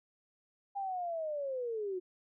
sine linear sweep, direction down, 807 to 356 Hz, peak -34 dBFS, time 0.75-2 s, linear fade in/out 20 ms, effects none

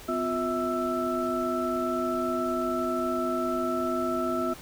sine tone cluster, 253.5 / 353.6 / 651 / 1323 Hz, B3 / F4 / E5 / E6, +45 / +22 / -22 / +6 cents, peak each -31 dBFS, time 0.08-4.54 s, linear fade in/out 10 ms, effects pink hiss -46 dBFS RMS until 4.61 s

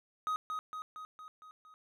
triangle tone with echo, 1256 Hz, D#6, 16 cents sharp, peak -29 dBFS, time 0.27-0.36 s, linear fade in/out 0 ms, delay 230 ms, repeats 6, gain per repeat -4 dB, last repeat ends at 1.74 s, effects none

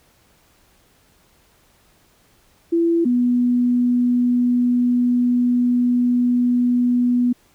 sine tone pair in turn, 336.2 / 244.9 Hz, E4 / B3, +34 / -14 cents, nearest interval perfect fourth, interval 548 cents, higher first, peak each -14 dBFS, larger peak neither, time 2.72-3.05 / 3.05-7.33 s, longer second, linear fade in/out 10 ms, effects pink hiss -57 dBFS RMS until 7.54 s

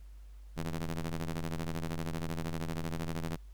sawtooth ring-modulated tone, 83.5 Hz, E2, 23 cents sharp, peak -27 dBFS, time 0.56-3.37 s, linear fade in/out 20 ms, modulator 77.1 Hz, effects added 50 Hz sine -47 dBFS peak until 3.53 s + pink hiss -69 dBFS RMS until 3.53 s

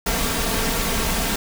pink noise with comb filter, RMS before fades -22 dBFS, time 0.06-1.36 s, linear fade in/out 5 ms, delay 4.4 ms, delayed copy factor +0.6, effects none

